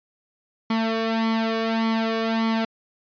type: tone with flanger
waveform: sawtooth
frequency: 224.6 Hz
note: A3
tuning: 36 cents sharp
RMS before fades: -23 dBFS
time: 0.7-2.65 s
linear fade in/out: 5 ms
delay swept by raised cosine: 0.92 to 1.76 ms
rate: 1.7 Hz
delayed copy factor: +0.75
effects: resampled to 11025 Hz